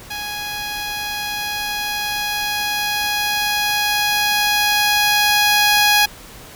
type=tone with level ramp; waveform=10% pulse; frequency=830.6 Hz; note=G#5; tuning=in tune; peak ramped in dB=-17 to -3 dBFS; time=0.1-6.06 s; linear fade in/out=10 ms; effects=pink hiss -39 dBFS RMS until 6.55 s